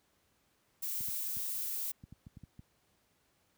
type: noise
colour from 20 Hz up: violet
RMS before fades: -37 dBFS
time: 0.82-1.92 s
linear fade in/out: 10 ms
type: clicks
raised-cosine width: 5 ms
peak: -36 dBFS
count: 9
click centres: 1.008 / 1.086 / 1.369 / 2.038 / 2.125 / 2.268 / 2.371 / 2.436 / 2.593 s
effects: pink hiss -73 dBFS RMS until 3.57 s + high-pass 60 Hz 12 dB/octave